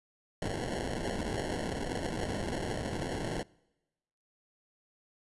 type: noise with sample-and-hold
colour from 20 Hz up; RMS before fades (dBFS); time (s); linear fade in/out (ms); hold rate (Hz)
blue; -35; 0.42-3.43; 2; 1225
effects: noise-tail reverb RT60 1.0 s tail -25 dB re dry + resampled to 24000 Hz